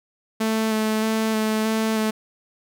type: tone with vibrato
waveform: sawtooth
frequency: 219.1 Hz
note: A3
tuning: 7 cents flat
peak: -16 dBFS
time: 0.4-2.11 s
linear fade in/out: 10 ms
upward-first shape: square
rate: 1.6 Hz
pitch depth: 13 cents each way
effects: none